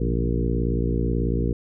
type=harmonic tone with a mistuned harmonic; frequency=58.27 Hz; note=A#1; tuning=in tune; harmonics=1 / 2 / 3 / 4 / 5 / 6 / 7 / 8; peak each=-24 / -27 / -29 / -30 / -31 / -32 / -32 / -33 dBFS; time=0-1.53 s; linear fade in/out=5 ms; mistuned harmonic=2; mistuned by=+88 cents; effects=none